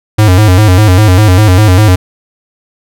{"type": "tone with vibrato", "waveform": "square", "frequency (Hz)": 98.9, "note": "G2", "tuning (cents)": 16, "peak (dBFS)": -3, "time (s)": [0.18, 1.96], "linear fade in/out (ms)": 10, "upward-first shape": "square", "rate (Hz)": 5, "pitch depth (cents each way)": 140, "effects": []}